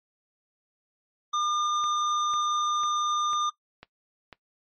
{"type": "tone", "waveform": "square", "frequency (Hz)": 1206, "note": "D6", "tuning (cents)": 46, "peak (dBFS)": -25, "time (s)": [1.33, 3.5], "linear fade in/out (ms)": 10}
{"type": "click train", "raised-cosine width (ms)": 0.3, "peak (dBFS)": -26, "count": 6, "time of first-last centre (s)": [1.84, 4.328], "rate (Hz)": 2.01}
{"effects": ["noise-tail reverb RT60 0.1 s tail -19 dB re dry", "MP3 32 kbps"]}